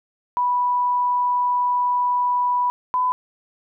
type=tone pair in turn; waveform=sine; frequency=984 / 1003.5 Hz; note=B5 / B5; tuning=-7 / +27 cents; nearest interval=unison; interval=34 cents; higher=second; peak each=-17 dBFS; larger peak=neither; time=0.37-2.7 / 2.94-3.12 s; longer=first; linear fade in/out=0 ms; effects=none